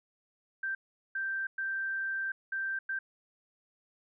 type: tone bursts at uneven times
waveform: sine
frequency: 1568 Hz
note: G6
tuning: in tune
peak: -31 dBFS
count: 5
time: 0.63-0.75 / 1.15-1.47 / 1.58-2.32 / 2.52-2.79 / 2.89-2.99 s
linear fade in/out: 5 ms
effects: none